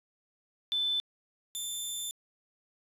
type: tone pair in turn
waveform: sine / 15% pulse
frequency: 3520 / 3544 Hz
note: A7 / A7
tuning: 0 / +12 cents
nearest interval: unison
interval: 12 cents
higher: second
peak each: -27 dBFS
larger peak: neither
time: 0.72-1 / 1.55-2.11 s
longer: second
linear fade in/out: 0 ms
effects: resampled to 32000 Hz + 9-bit